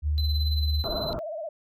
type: tone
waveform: sine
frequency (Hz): 74.7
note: D2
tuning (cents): +30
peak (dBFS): -22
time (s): 0.02-0.85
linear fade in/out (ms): 50
type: tone with tremolo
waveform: triangle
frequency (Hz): 4039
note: B7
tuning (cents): +38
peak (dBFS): -28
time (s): 0.18-1.13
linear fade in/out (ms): 0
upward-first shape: sine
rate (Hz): 18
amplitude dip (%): 65
type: low-pass noise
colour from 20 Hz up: pink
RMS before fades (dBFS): -33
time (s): 0.84-1.19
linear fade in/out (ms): 0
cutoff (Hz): 1400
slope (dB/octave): 96
type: tone with vibrato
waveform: sine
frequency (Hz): 636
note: D#5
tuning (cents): +38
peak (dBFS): -31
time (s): 0.85-1.49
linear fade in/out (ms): 5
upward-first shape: sine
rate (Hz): 17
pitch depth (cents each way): 110
effects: none